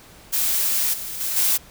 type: noise with level steps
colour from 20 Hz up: blue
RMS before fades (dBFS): -21 / -31 / -25 / -19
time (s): 0.32-1.58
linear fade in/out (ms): 20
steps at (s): 0.93 / 1.2 / 1.36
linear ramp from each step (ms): 10
effects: pink hiss -47 dBFS RMS until 1.7 s